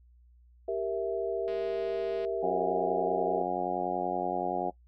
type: chord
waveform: sine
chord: E diminished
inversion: first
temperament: equal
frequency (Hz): 392 / 466.2 / 659.3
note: G4 / Bb4 / E5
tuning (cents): 0 / 0 / 0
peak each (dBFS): -33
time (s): 0.68-3.42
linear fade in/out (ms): 5
type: click train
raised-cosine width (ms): 0.3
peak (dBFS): -33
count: 161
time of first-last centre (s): 1.48-2.249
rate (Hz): 208
type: harmonic tone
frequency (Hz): 90.5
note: F#2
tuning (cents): -38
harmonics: 2 / 3 / 4 / 5 / 6 / 7 / 8 / 9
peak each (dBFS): -41 / -40 / -36 / -40 / -38 / -38 / -33 / -35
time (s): 2.42-4.71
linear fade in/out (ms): 20
effects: noise-tail reverb RT60 0.1 s tail -21 dB re dry + added 60 Hz sine -56 dBFS peak until 4.87 s